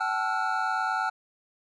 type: tone cluster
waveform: triangle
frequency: 759 / 868 / 1338 / 1437 Hz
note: F#5 / A5 / E6 / F6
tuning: +44 / -24 / +25 / +49 cents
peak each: -29 dBFS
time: 0-1.1 s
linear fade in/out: 10 ms
effects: resampled to 22050 Hz